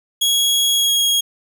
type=tone with pitch glide; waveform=sawtooth; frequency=3322 to 3288 Hz; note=G#7 to G#7; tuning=0 to -18 cents; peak=-11 dBFS; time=0.21-1.21 s; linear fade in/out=10 ms; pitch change=-18 cents; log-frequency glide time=0.73-1.02 s; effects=none